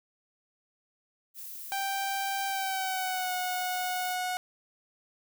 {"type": "noise", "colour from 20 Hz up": "violet", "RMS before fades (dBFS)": -42, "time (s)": [1.34, 4.17], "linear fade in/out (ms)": 50}
{"type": "tone with pitch glide", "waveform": "sawtooth", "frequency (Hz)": [784, 731.5], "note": ["G5", "F#5"], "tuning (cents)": [0, -20], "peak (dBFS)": -26, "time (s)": [1.72, 4.37], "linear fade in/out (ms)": 0, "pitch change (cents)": -120, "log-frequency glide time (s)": [2.46, 3.34]}
{"effects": []}